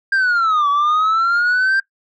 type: linear two-way sweep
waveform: sine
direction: down then up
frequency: 1605 to 1132 to 1587 Hz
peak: -10 dBFS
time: 0.12-1.8 s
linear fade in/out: 5 ms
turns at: 0.69 s
effects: noise-tail reverb RT60 0.1 s tail -18 dB re dry + tanh soft clip ceiling -12 dBFS